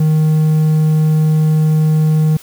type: tone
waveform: triangle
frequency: 155.56 Hz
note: D#3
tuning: in tune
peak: -7 dBFS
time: 0-2.37 s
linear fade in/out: 5 ms
effects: white hiss -40 dBFS RMS until 2.42 s